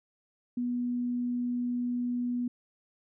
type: tone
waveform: sine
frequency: 244.2 Hz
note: B3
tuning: 19 cents flat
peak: -28 dBFS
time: 0.57-2.48 s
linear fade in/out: 5 ms
effects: none